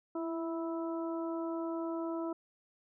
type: harmonic tone with a mistuned harmonic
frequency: 328.2 Hz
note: E4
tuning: 8 cents flat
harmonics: 1 / 2 / 3 / 4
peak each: -35 / -41 / -45 / -47 dBFS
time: 0.15-2.33 s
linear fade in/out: 5 ms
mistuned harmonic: 1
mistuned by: +22 cents
effects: none